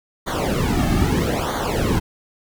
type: noise with flanger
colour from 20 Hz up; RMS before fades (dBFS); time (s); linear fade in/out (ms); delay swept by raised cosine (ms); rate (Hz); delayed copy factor
brown; -20; 0.26-2; 20; 0.38 to 2.08; 0.78; -0.95
effects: none